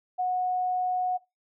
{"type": "tone", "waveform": "sine", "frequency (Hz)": 732, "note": "F#5", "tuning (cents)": -19, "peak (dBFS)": -24, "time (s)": [0.18, 1.18], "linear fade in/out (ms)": 20, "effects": ["noise-tail reverb RT60 0.2 s tail -20 dB re dry"]}